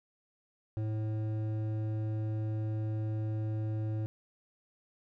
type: tone with hard clipping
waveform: sine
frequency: 108.6 Hz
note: A2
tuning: 22 cents flat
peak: -33 dBFS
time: 0.77-4.06 s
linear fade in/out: 0 ms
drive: 10 dB
effects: none